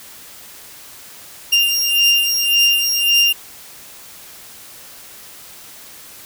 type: beating tone pair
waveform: 30% pulse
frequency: 2794 / 2795.8 Hz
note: F7 / F7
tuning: 0 / +1 cents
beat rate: 1.8 Hz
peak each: -13 dBFS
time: 1.52-3.33 s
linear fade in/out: 10 ms
effects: white hiss -39 dBFS RMS until 6.25 s